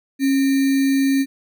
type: tone with sample-and-hold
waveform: sine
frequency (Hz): 272.2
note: C#4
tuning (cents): -31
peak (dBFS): -14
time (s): 0.19-1.26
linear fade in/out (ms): 50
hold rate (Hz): 2100
effects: none